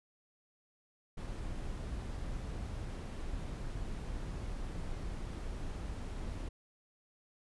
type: noise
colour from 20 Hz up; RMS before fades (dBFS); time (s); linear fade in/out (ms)
brown; -40; 1.17-6.49; 10
effects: resampled to 24000 Hz